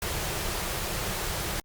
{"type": "band-stop noise", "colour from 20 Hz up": "pink", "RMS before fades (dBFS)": -31, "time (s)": [0.02, 1.6], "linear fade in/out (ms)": 2, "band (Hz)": [210, 310], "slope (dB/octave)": 96, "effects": ["Opus 48 kbps"]}